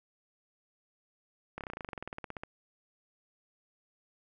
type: slowing click train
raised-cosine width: 0.5 ms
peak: -24 dBFS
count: 20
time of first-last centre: 1.58-2.435 s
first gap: 28 ms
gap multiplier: 1.05
effects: none